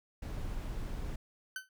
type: noise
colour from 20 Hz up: brown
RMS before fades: -38 dBFS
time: 0.22-1.16 s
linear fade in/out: 5 ms
type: tone with exponential decay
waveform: 40% pulse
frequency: 1525 Hz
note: G6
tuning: 48 cents flat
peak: -33 dBFS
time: 1.56-1.69 s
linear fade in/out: 2 ms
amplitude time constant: 27 ms
effects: none